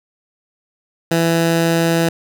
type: tone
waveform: 15% pulse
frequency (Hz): 166.3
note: E3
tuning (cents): +16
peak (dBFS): -7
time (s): 1.11-2.09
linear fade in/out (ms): 5
effects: none